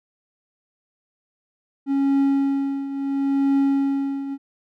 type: tone with tremolo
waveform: triangle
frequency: 275.7 Hz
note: C#4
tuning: 9 cents flat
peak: -13 dBFS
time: 1.86-4.38 s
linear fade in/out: 50 ms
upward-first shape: triangle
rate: 0.73 Hz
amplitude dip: 75%
effects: none